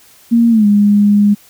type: tone with pitch glide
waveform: sine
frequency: 233.1 to 205.3 Hz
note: A#3 to G#3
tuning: 0 to -20 cents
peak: -6 dBFS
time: 0.31-1.35 s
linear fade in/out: 20 ms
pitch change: -220 cents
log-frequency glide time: 0.5-0.66 s
effects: white hiss -45 dBFS RMS until 1.49 s